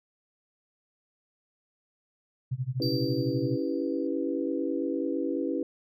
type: tone with tremolo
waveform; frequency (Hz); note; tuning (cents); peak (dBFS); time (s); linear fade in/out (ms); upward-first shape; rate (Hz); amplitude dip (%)
sine; 128.1; C3; -36; -25; 2.51-3.58; 10; sine; 12; 95
type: chord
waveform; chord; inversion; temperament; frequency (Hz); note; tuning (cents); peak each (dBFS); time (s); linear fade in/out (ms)
sine; C# half-diminished seventh; none; equal with one note detuned; 277.2 / 326.2 / 392 / 493.9; C#4 / E4 / G4 / B4; 0 / -18 / 0 / 0; -31 / -31 / -35 / -34; 2.8-5.63; 2
type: tone with exponential decay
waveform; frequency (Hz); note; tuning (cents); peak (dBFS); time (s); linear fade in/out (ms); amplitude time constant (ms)
triangle; 4666; D8; -12; -29; 2.82-4.07; 1; 270
effects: none